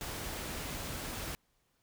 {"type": "noise", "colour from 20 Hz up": "pink", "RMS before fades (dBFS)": -40, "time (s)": [0.01, 1.35], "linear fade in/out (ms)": 0, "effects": ["pink hiss -75 dBFS RMS until 1.82 s"]}